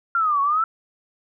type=exponential two-way sweep; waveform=sine; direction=down then up; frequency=1396.9 to 1100 to 1348 Hz; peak=-17 dBFS; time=0.15-0.64 s; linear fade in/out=2 ms; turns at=0.41 s; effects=none